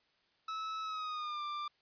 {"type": "tone with pitch glide", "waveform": "45% pulse", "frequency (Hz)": [1300, 1185.2], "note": ["E6", "D6"], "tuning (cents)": [-24, 15], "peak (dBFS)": -37, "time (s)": [0.48, 1.68], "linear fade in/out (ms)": 5, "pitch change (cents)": -161, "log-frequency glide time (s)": [0.82, 1.43], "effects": ["white hiss -73 dBFS RMS until 1.81 s", "resampled to 11025 Hz"]}